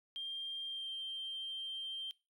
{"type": "tone with pitch glide", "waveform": "triangle", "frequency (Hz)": [3190, 3153], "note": ["G7", "G7"], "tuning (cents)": [30, 9], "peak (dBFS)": -36, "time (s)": [0.16, 2.11], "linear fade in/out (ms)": 0, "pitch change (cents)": -21, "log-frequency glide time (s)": [0.66, 0.93], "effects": ["noise-tail reverb RT60 0.3 s tail -24 dB re dry", "tanh soft clip ceiling -37 dBFS"]}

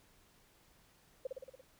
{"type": "tone with echo", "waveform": "sine", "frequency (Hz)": 523.3, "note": "C5", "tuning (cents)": 0, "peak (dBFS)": -34, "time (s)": [1.25, 1.27], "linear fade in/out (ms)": 5, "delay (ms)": 57, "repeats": 6, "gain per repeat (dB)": -3, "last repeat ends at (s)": 1.612, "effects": ["pink hiss -67 dBFS RMS until 1.79 s"]}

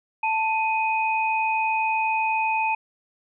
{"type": "tone pair together", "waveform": "sine", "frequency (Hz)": [883.9, 2500], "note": ["A5", "D#7"], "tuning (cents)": [8, 8], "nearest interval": "octave + tritone", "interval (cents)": 1800, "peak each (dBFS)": [-22, -25], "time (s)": [0.23, 2.75], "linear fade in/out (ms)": 5, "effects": []}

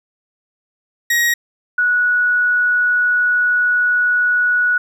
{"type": "tone pair in turn", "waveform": ["40% pulse", "sine"], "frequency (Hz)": [1892, 1466.6], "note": ["A#6", "F#6"], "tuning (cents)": [25, -16], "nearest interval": "major third", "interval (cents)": 441, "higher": "first", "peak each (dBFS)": -12, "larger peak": "neither", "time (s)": [[1.1, 1.34], [1.78, 4.78]], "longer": "second", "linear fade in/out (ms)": 5, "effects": ["9-bit"]}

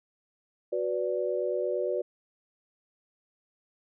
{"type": "chord", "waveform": "sine", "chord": "B minor", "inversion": "second", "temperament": "equal with one note detuned", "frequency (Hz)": [370, 493.9, 582.6], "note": ["F#4", "B4", "D5"], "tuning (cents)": [0, 0, -14], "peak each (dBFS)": -31, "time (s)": [0.72, 2.02], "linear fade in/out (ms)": 10, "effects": []}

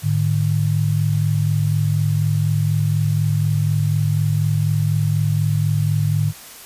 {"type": "tone pair together", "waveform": "sine", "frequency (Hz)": [106, 150.08], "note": ["G#2", "D3"], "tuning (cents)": [36, 38], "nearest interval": "tritone", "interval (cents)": 602, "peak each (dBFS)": -18, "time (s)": [0.02, 6.33], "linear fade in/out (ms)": 50, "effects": ["white hiss -39 dBFS RMS until 6.65 s", "resampled to 32000 Hz"]}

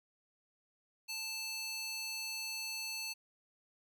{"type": "tone with high-pass filter", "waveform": "square", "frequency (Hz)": 880, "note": "A5", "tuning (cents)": 0, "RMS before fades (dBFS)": -41, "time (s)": [1.08, 3.14], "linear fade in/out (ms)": 20, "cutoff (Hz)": 3500, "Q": 1.7, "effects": []}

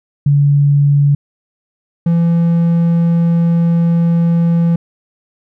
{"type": "tone pair in turn", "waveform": ["sine", "triangle"], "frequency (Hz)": [143.1, 168.76], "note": ["D3", "E3"], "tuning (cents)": [-45, 41], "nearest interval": "minor third", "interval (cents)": 286, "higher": "second", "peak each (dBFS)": -7, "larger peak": "neither", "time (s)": [[0.26, 1.15], [2.06, 4.76]], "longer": "second", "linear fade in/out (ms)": 5, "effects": []}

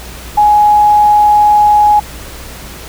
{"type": "tone", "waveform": "sine", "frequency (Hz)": 836, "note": "G#5", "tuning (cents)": 11, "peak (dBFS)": -4, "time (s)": [0.37, 2], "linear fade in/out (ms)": 10, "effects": ["added 60 Hz sine -31 dBFS peak until 2.88 s", "pink hiss -30 dBFS RMS until 2.88 s"]}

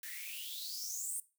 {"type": "noise with high-pass filter sweep", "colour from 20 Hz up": "blue", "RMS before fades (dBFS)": -42, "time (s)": [0.03, 1.2], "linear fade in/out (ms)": 2, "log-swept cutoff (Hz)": [1700, 9200], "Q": 9.8, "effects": ["noise-tail reverb RT60 0.3 s tail -18 dB re dry"]}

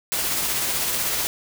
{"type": "noise with tremolo", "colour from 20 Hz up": "white", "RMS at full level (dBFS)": -23, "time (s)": [0.12, 1.27], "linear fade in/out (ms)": 0, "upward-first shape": "sine", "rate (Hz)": 16, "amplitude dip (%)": 25, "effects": []}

